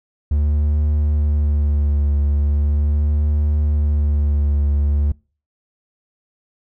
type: tone with vibrato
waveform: triangle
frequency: 73.42 Hz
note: D2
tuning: in tune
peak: -12 dBFS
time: 0.31-5.12 s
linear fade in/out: 5 ms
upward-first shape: triangle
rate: 0.4 Hz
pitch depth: 37 cents each way
effects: noise-tail reverb RT60 0.4 s tail -26 dB re dry